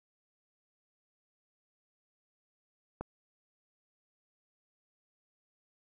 click, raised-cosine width 1 ms, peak -23 dBFS, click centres 3.01 s, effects none

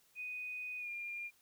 sine tone with pitch glide, 2489 to 2404 Hz, D#7 to D7, 0 to +40 cents, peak -40 dBFS, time 0.15-1.31 s, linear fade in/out 50 ms, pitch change -60 cents, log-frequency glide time 0.78-0.9 s, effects white hiss -70 dBFS RMS until 1.41 s

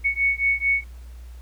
sine beating tone pair, 2217 / 2221.5 Hz, C#7 / C#7, 0 / +3 cents, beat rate 4.5 Hz, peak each -22 dBFS, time 0.04-0.84 s, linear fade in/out 20 ms, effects added 60 Hz sine -37 dBFS peak until 1.41 s + pink hiss -56 dBFS RMS until 1.41 s

